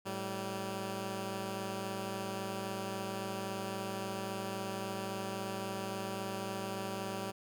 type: tone pair together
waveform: 10% pulse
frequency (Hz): 108.49 / 193.3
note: A2 / G3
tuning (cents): -24 / -24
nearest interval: minor seventh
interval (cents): 1000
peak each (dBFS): -34 / -30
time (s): 0.05-7.32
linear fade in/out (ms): 20
effects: none